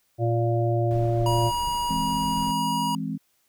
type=harmonic tone; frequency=116.54 Hz; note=A#2; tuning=in tune; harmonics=1 / 3 / 5 / 6; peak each=-22 / -27 / -29 / -30 dBFS; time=0.18-1.52 s; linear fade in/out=50 ms
type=noise; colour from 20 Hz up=brown; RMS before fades=-37 dBFS; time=0.91-2.51 s; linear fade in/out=0 ms
type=tone; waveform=square; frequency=960 Hz; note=B5; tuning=49 cents flat; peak=-25 dBFS; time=1.26-2.95 s; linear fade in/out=2 ms
type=chord; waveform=sine; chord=E augmented; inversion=none; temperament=equal; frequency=164.81 / 207.7 / 261.6 Hz; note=E3 / G#3 / B#3; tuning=0 / 0 / 0 cents; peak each=-31 dBFS; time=1.89-3.18 s; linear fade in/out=20 ms
effects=white hiss -68 dBFS RMS until 3.48 s